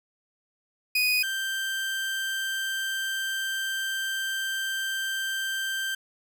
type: tone pair in turn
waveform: 30% pulse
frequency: 2489 / 1568 Hz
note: D#7 / G6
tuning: 0 / 0 cents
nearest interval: minor sixth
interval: 800 cents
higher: first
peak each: -19 / -25 dBFS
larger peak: first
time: 0.95-1.23 / 1.23-5.95 s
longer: second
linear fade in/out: 5 ms
effects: none